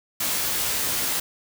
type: noise with comb filter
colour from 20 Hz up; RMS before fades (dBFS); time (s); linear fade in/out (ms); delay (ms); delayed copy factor
white; -25; 0.2-1.2; 5; 16; +0.7
effects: none